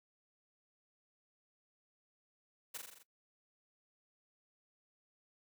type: noise with echo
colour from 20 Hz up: white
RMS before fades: -43 dBFS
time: 2.74-2.78 s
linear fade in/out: 10 ms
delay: 42 ms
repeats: 6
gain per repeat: -3 dB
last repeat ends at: 3.032 s
effects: noise-tail reverb RT60 0.1 s tail -18 dB re dry + high-pass 200 Hz 12 dB/octave